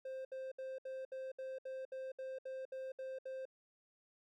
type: tone bursts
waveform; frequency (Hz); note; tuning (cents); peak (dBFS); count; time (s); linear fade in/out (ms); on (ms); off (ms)
triangle; 525; C5; +6; -40; 13; 0.05-3.454; 5; 200; 67
effects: none